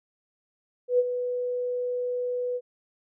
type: tone with ADSR envelope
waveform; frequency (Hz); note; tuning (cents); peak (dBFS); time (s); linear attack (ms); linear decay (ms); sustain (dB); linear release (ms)
sine; 493.9; B4; 0; -16; 0.88-2.61; 110; 37; -10; 50
effects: none